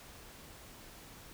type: silence
effects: pink hiss -53 dBFS RMS until 1.33 s